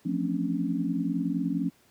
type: tone cluster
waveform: sine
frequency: 165.9 / 176.5 / 221.2 / 265.2 / 285 Hz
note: E3 / F3 / A3 / C4 / C#4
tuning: +11 / +19 / +9 / +23 / +48 cents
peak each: -39 / -30 / -33 / -31 / -31 dBFS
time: 0.05-1.7 s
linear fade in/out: 10 ms
effects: pink hiss -62 dBFS RMS until 1.9 s + high-pass 100 Hz 12 dB/octave